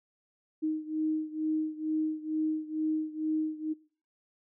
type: beating tone pair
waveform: sine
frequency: 311.1 / 313.3 Hz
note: D#4 / D#4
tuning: 0 / +12 cents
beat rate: 2.2 Hz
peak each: -31 / -33 dBFS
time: 0.62-3.74 s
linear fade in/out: 20 ms
effects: noise-tail reverb RT60 0.4 s tail -20 dB re dry